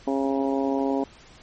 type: harmonic tone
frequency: 136.5 Hz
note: C#3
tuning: 26 cents flat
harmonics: 2 / 3 / 4 / 5 / 6 / 7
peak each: -24 / -28 / -30 / -32 / -34 / -35 dBFS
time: 0.07-1.04 s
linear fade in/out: 5 ms
effects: pink hiss -50 dBFS RMS until 1.42 s + MP3 32 kbps